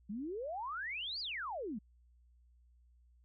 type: exponential two-way sweep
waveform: sine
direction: up then down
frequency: 191.4 to 4966 to 191.4 Hz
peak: -38 dBFS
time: 0.09-1.79 s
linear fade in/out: 10 ms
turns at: 1.2 s
effects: added 60 Hz sine -63 dBFS peak until 3.24 s